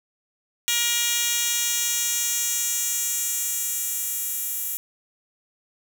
10% pulse tone with high-pass filter sweep, 474.3 Hz, A#4, 30 cents sharp, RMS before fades -25 dBFS, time 0.68-4.77 s, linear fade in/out 0 ms, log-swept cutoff 3800 to 11000 Hz, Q 1.2, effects none

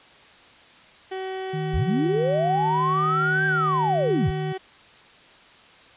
30% pulse tone, 378.5 Hz, F#4, 39 cents sharp, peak -26 dBFS, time 1.11-4.58 s, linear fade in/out 10 ms
sine tone with pitch glide, 156.4 to 153.54 Hz, D#3 to D#3, +9 to -23 cents, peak -26 dBFS, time 1.53-4.53 s, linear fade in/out 10 ms, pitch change -32 cents, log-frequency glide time 2.38-4.11 s
sine linear two-way sweep, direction up then down, 42.28 to 1593 to 42.28 Hz, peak -20 dBFS, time 1.73-4.31 s, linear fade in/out 20 ms, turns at 3.46 s
effects white hiss -50 dBFS RMS until 5.96 s + resampled to 8000 Hz

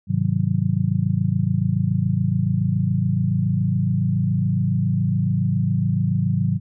sine chord, Ab dominant seventh, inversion none, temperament equal with one note detuned, 103.83 / 130.81 / 157.92 / 185 Hz, Ab2 / C3 / Eb3 / Gb3, 0 / 0 / +26 / 0 cents, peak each -23 dBFS, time 0.07-6.6 s, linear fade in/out 50 ms, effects none

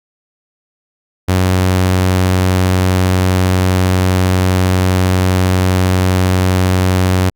sawtooth tone, 92.5 Hz, F#2, in tune, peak -6 dBFS, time 1.28-7.3 s, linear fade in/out 10 ms, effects Opus 48 kbps

